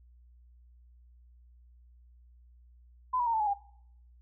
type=tone with pitch steps; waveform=sine; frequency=1011 / 965.9 / 922.8 / 881.7 / 842.3 / 804.8 Hz; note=B5 / B5 / A#5 / A5 / G#5 / G5; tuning=+40 / -39 / -18 / +3 / +24 / +45 cents; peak=-26 dBFS; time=3.13-3.538 s; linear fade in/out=10 ms; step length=68 ms; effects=noise-tail reverb RT60 0.7 s tail -21 dB re dry + added 60 Hz sine -55 dBFS peak until 4.21 s